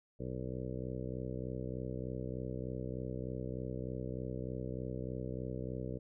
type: harmonic tone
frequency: 63.3 Hz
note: B1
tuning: 43 cents sharp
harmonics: 1 / 2 / 3 / 4 / 5 / 6 / 7 / 8 / 9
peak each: -46 / -42 / -45 / -49 / -47 / -51 / -46 / -48 / -51 dBFS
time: 0.19-5.99 s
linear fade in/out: 20 ms
effects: none